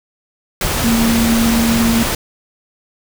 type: tone in noise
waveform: sine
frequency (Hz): 230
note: A#3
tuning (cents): -23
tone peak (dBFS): -12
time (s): 0.84-2.03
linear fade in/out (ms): 2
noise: pink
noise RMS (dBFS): -18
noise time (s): 0.61-2.15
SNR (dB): +3
effects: none

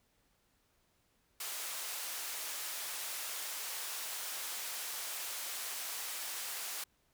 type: band-pass noise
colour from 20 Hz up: white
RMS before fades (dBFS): -41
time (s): 1.4-6.84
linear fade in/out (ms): 5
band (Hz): 610 to 16000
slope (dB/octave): 12
effects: pink hiss -74 dBFS RMS until 7.13 s

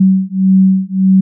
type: beating tone pair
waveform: sine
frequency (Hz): 189.1 / 190.8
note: F#3 / G3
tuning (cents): +38 / -47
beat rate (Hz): 1.7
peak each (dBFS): -10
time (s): 0-1.21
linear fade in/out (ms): 10
effects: none

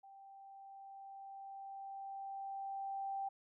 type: tone with level ramp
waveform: sine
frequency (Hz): 784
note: G5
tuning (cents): 0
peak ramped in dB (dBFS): -55 to -37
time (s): 0.03-3.29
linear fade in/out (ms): 10
effects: none

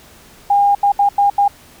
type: tone bursts at uneven times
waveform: sine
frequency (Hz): 808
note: G#5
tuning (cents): -48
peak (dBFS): -9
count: 5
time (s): 0.5-0.75 / 0.83-0.92 / 0.99-1.09 / 1.18-1.3 / 1.38-1.48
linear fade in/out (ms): 5
effects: pink hiss -44 dBFS RMS until 1.8 s

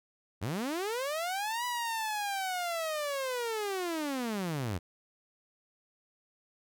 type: linear two-way sweep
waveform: sawtooth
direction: up then down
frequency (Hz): 81 to 987.8 to 81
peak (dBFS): -28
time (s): 0.41-4.79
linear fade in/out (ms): 20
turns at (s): 1.65
effects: none

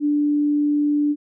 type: tone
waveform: sine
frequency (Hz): 293.7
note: D4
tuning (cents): 0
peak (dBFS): -16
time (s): 0-1.16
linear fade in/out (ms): 50
effects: none

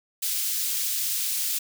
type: high-pass noise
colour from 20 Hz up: white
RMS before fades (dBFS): -27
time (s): 0.22-1.59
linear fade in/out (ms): 10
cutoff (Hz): 3400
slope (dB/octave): 12
effects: none

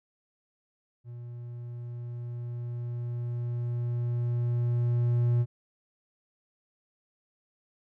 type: tone with level ramp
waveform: triangle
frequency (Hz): 120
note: B2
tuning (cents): -49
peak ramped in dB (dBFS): -37 to -19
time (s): 1.04-5.46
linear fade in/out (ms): 50
effects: none

